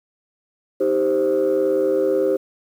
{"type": "chord", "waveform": "sine", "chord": "C minor", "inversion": "first", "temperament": "just", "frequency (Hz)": [314, 392.4, 523.3], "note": ["Eb4", "G4", "C5"], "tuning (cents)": [16, 2, 0], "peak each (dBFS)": [-23, -18, -18], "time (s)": [0.8, 2.37], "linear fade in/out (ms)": 10, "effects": ["tanh soft clip ceiling -11 dBFS", "8-bit"]}